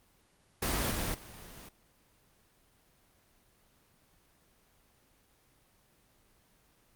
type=noise with level steps; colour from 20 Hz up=pink; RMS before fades=-31 / -34 / -49 dBFS; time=0.62-1.69 s; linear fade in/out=5 ms; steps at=0.91 / 1.14 s; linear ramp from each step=5 ms; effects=pink hiss -67 dBFS RMS until 6.95 s + Opus 24 kbps